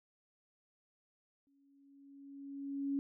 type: tone with exponential growth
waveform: sine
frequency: 278.3 Hz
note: C#4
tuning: 7 cents sharp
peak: -31 dBFS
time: 1.47-2.99 s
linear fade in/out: 0 ms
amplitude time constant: 330 ms
effects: none